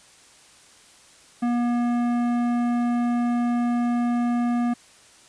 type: tone with tanh clipping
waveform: triangle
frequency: 240 Hz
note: B3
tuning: 49 cents flat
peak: -22 dBFS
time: 1.42-4.74 s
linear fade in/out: 10 ms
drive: 18 dB
effects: white hiss -52 dBFS RMS until 5.28 s + resampled to 22050 Hz